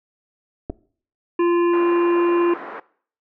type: clicks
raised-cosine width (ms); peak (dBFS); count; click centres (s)
2; -15; 2; 0.698 / 0.701
type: harmonic tone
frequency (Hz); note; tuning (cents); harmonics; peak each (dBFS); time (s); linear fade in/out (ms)
345.5; F4; -19; 1 / 3 / 5 / 7 / 8; -15 / -25 / -35 / -37 / -39; 1.39-2.54; 5
type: band-pass noise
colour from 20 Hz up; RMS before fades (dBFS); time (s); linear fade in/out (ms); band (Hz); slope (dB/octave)
white; -34; 1.73-2.8; 5; 260 to 1500; 24
effects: noise-tail reverb RT60 0.5 s tail -20 dB re dry